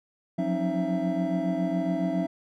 triangle tone cluster, 176.5 / 183.7 / 270.6 / 312.3 / 667 Hz, F3 / F#3 / C#4 / D#4 / E5, +19 / -12 / -42 / +7 / +20 cents, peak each -29 dBFS, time 0.38-2.27 s, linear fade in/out 10 ms, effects none

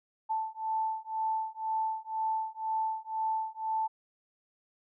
sine beating tone pair, 880 / 882 Hz, A5 / A5, 0 / +4 cents, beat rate 2 Hz, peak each -33 / -33 dBFS, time 0.29-3.88 s, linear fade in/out 20 ms, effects none

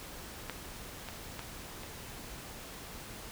clicks, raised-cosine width 0.3 ms, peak -20 / -24 / -24 / -29 dBFS, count 4, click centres 0.497 / 1.087 / 1.393 / 1.834 s, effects pink hiss -46 dBFS RMS until 3.31 s

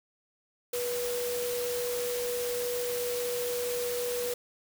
sine tone in noise, 486.9 Hz, B4, 25 cents flat, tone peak -30 dBFS, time 0.73-4.34 s, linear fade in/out 5 ms, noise white, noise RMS -37 dBFS, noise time 0.73-4.34 s, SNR +4 dB, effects none

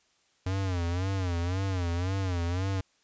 square tone with vibrato, 91 Hz, F#2, 28 cents flat, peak -28 dBFS, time 0.46-2.81 s, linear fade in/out 5 ms, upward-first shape sine, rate 1.9 Hz, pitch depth 120 cents each way, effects white hiss -68 dBFS RMS until 3.03 s + resampled to 16000 Hz

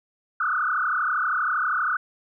sine tone with frequency modulation, 1352 Hz, E6, 43 cents sharp, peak -21 dBFS, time 0.4-1.97 s, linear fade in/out 5 ms, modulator 32.6 Hz, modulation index 5, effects none

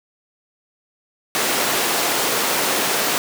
pink high-pass noise, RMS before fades -20 dBFS, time 1.35-3.18 s, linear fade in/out 0 ms, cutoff 360 Hz, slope 12 dB/octave, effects none

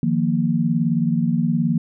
sine chord, Eb suspended second, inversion none, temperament equal, 155.56 / 174.61 / 233.1 Hz, Eb3 / F3 / Bb3, 0 / 0 / 0 cents, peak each -22 / -21 / -20 dBFS, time 0.03-1.78 s, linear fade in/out 2 ms, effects none

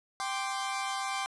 sawtooth chord, G suspended fourth, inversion none, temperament equal, 784 / 1046.5 / 1174.7 Hz, G5 / C6 / D6, 0 / 0 / 0 cents, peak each -31 / -33 / -34 dBFS, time 0.2-1.26 s, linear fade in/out 0 ms, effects resampled to 24000 Hz + 11-bit

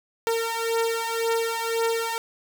sawtooth beating tone pair, 456.4 / 458.3 Hz, A#4 / A#4, -37 / -29 cents, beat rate 1.9 Hz, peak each -22 / -23 dBFS, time 0.27-2.18 s, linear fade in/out 0 ms, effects 7-bit

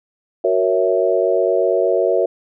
sine chord, F# dominant seventh, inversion none, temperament equal, 370 / 466.2 / 554.4 / 659.3 Hz, F#4 / A#4 / C#5 / E5, 0 / 0 / 0 / 0 cents, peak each -19 dBFS, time 0.44-2.26 s, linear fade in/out 5 ms, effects none

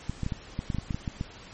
clicks, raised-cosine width 5 ms, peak -17 dBFS, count 12, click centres 0.096 / 0.233 / 0.264 / 0.322 / 0.591 / 0.702 / 0.747 / 0.785 / 0.908 / 0.945 / 1.078 / 1.211 s, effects pink hiss -47 dBFS RMS until 1.53 s + MP3 32 kbps

